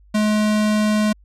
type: tone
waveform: square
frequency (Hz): 212.5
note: G#3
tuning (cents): +40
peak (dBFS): -16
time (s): 0.14-1.13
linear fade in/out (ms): 10
effects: added 50 Hz sine -47 dBFS peak until 1.24 s + low-pass 10000 Hz 12 dB/octave